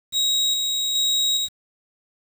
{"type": "tone with tremolo", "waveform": "35% pulse", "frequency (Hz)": 3807, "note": "A#7", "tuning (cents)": 36, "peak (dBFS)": -16, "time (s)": [0.12, 1.49], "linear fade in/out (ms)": 50, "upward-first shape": "square", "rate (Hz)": 1.2, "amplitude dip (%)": 30, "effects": ["7-bit"]}